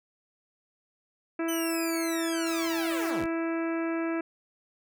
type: harmonic tone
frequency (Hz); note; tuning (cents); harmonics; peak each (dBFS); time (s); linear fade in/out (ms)
330; E4; +2; 1 / 2 / 3 / 4 / 5 / 6 / 7 / 8; -28 / -36 / -43 / -40 / -41 / -47 / -44 / -48; 1.39-4.21; 5
type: linear sweep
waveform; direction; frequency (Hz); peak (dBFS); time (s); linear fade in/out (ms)
10% pulse; down; 3052 to 30.17; -26; 1.48-3.26; 10
type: noise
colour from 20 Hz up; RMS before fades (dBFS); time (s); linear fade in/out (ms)
white; -44; 2.46-3.11; 10
effects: none